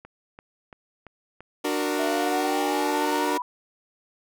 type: click train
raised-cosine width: 0.5 ms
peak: -28 dBFS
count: 5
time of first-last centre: 0.05-1.406 s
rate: 2.95 Hz
type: chord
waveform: sawtooth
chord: D augmented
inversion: none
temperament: equal with one note detuned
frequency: 296.2 / 370 / 466.2 Hz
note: D4 / F#4 / A#4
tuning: +15 / 0 / 0 cents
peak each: -23 / -25 / -26 dBFS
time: 1.64-3.38 s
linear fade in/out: 10 ms
type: linear sweep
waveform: sine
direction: up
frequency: 652 to 987.8 Hz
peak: -27 dBFS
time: 1.99-3.42 s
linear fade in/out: 2 ms
effects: none